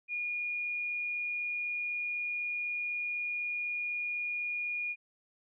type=tone; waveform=sine; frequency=2436 Hz; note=D#7; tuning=37 cents flat; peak=-32 dBFS; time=0.08-4.96 s; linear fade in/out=50 ms; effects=none